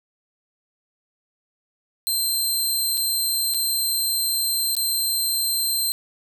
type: tone with dropouts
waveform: 15% pulse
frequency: 4133 Hz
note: C8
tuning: 22 cents flat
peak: -14 dBFS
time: 2.07-5.92 s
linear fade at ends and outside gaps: 0 ms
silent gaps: 2.972-2.976 / 3.538-3.545 / 4.751-4.767 s
effects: none